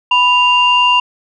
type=tone pair together; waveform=sine; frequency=988 / 2789 Hz; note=B5 / F7; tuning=0 / -3 cents; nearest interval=octave + tritone; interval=1797 cents; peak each=-10 dBFS; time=0.11-1 s; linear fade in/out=5 ms; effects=tanh soft clip ceiling -1 dBFS